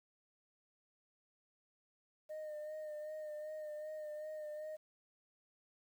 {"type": "tone with vibrato", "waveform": "sine", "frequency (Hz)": 611, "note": "D#5", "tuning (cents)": -32, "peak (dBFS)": -40, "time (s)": [2.29, 4.77], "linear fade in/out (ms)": 20, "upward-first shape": "sine", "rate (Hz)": 2.6, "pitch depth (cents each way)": 28, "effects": ["tanh soft clip ceiling -41 dBFS", "11-bit"]}